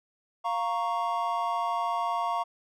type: chord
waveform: triangle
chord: Bb minor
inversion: second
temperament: equal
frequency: 698.5 / 932.3 / 1108.7 Hz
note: F5 / Bb5 / Db6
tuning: 0 / 0 / 0 cents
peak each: -29 dBFS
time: 0.44-2.44 s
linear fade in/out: 20 ms
effects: none